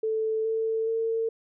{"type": "tone with pitch steps", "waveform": "sine", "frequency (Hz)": [440, 445.9, 451.8], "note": ["A4", "A4", "A4"], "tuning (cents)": [0, 23, 46], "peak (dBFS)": -24, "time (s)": [0.03, 1.29], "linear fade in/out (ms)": 5, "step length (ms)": 420, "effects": []}